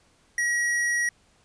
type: tone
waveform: square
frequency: 1909 Hz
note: A#6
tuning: 41 cents sharp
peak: -23 dBFS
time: 0.38-1.09 s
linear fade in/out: 2 ms
effects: pink hiss -62 dBFS RMS until 1.44 s + resampled to 22050 Hz